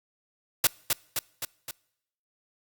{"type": "noise with echo", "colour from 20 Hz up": "white", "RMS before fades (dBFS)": -20, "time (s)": [0.64, 0.67], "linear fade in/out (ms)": 2, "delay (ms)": 260, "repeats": 4, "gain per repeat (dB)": -4, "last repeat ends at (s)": 1.71, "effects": ["noise-tail reverb RT60 0.8 s tail -25 dB re dry", "Opus 48 kbps"]}